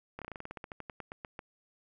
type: slowing click train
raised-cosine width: 0.5 ms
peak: -26 dBFS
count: 18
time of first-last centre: 0.19-1.392 s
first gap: 27 ms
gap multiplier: 1.11
effects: none